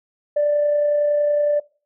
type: tone with amplitude modulation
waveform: sine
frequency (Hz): 588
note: D5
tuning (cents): +2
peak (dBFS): -13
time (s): 0.36-1.6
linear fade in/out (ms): 10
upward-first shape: sine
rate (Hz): 30.8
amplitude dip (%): 25
effects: noise-tail reverb RT60 0.4 s tail -23 dB re dry + tanh soft clip ceiling -11 dBFS